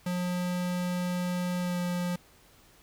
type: tone with pitch glide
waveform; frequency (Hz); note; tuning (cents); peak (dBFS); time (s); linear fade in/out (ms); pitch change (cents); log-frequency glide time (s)
square; 178.9 to 177.15; F3 to F3; +42 to +25; -29; 0.06-2.16; 5; -17; 1.6-1.78
effects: pink hiss -59 dBFS RMS until 2.82 s